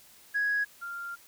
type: tone pair in turn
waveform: sine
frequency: 1663 / 1391.5 Hz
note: G#6 / F6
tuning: +2 / -7 cents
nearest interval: minor third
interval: 309 cents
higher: first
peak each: -24 / -35 dBFS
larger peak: first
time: 0.34-0.65 / 0.81-1.16 s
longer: second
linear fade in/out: 20 ms
effects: tanh soft clip ceiling -21 dBFS + white hiss -56 dBFS RMS until 1.27 s